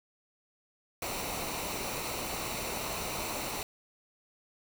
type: noise with comb filter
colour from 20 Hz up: pink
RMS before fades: -36 dBFS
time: 1.02-3.63 s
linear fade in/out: 2 ms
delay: 0.6 ms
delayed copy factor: -0.55
effects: none